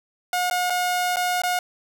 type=tone with dropouts; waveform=sawtooth; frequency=720 Hz; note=F#5; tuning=47 cents flat; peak=-17 dBFS; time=0.33-1.59 s; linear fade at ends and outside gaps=2 ms; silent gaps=0.5-0.51 / 0.699-0.703 / 1.16-1.168 / 1.419-1.435 s; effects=none